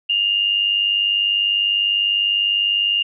sine tone pair together, 2800 / 2900 Hz, F7 / F#7, +4 / -35 cents, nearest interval minor second, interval 61 cents, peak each -16 / -23 dBFS, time 0.09-3.03 s, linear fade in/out 10 ms, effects none

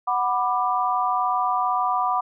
sine chord, B minor, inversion second, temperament just, 740.8 / 987.8 / 1185.3 Hz, F#5 / B5 / D6, +2 / 0 / +16 cents, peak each -24 dBFS, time 0.07-2.21 s, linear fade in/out 10 ms, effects none

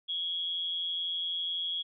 sine tone with amplitude modulation, 3326 Hz, G#7, 2 cents sharp, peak -28 dBFS, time 0.08-1.83 s, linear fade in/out 20 ms, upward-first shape sine, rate 172 Hz, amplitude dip 55%, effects none

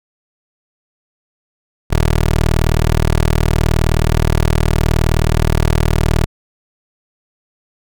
15% pulse tone, 39.19 Hz, D#1, 13 cents sharp, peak -5 dBFS, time 1.9-6.26 s, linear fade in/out 20 ms, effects none

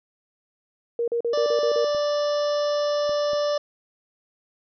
sine tone bursts, 470 Hz, A#4, 14 cents sharp, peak -21 dBFS, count 7, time 0.99-1.846 s, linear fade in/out 2 ms, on 88 ms, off 40 ms
harmonic tone, 587 Hz, D5, 1 cent flat, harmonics 1 / 2 / 3 / 5 / 6 / 7 / 8 / 9 / 10, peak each -21 / -32 / -40 / -41 / -41 / -42 / -47 / -37 / -47 dBFS, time 1.33-3.58 s, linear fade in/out 5 ms
clicks, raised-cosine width 2 ms, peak -27 dBFS, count 3, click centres 1.948 / 3.094 / 3.333 s
effects none

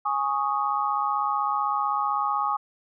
sine chord, Ab suspended fourth, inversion none, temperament equal, 830.6 / 1108.7 / 1244.5 Hz, Ab5 / Db6 / Eb6, 0 / 0 / 0 cents, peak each -27 dBFS, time 0.05-2.57 s, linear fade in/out 10 ms, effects none

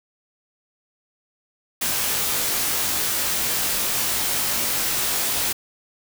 white noise with comb filter, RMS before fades -23 dBFS, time 1.81-5.53 s, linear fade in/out 10 ms, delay 20 ms, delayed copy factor -0.9, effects none

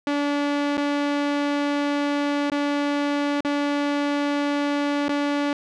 sawtooth tone with dropouts, 288.1 Hz, D4, 33 cents flat, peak -17 dBFS, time 0.07-5.53 s, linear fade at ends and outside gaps 2 ms, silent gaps 0.771-0.777 / 2.5-2.518 / 3.407-3.448 / 5.083-5.091 s, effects low-pass 4000 Hz 12 dB/octave

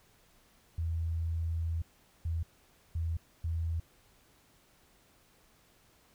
sine tone bursts at uneven times, 82.41 Hz, E2, in tune, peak -30 dBFS, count 4, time 0.78-1.82 / 2.25-2.43 / 2.95-3.17 / 3.44-3.8 s, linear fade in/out 5 ms, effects pink hiss -65 dBFS RMS until 6.14 s

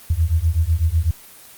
sine beating tone pair, 77.78 / 85.78 Hz, D#2 / F2, 0 / -31 cents, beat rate 8 Hz, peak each -18 dBFS, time 0.1-1.11 s, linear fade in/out 5 ms, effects white hiss -43 dBFS RMS until 1.57 s + Opus 24 kbps

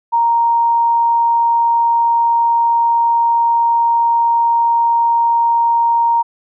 sine tone, 932.3 Hz, A#5, in tune, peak -10 dBFS, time 0.12-6.23 s, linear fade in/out 20 ms, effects none

